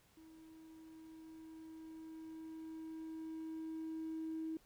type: tone with level ramp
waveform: triangle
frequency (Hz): 320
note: D#4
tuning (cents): +49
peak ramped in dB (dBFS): -55 to -35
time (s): 0.17-4.57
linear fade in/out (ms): 2
effects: tanh soft clip ceiling -37 dBFS + pink hiss -70 dBFS RMS until 4.65 s